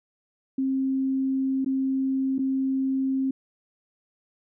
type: tone with dropouts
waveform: sine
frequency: 266.3 Hz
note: C4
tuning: 31 cents sharp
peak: -22 dBFS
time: 0.58-3.31 s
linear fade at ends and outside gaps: 5 ms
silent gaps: 1.647-1.66 / 2.383-2.39 s
effects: none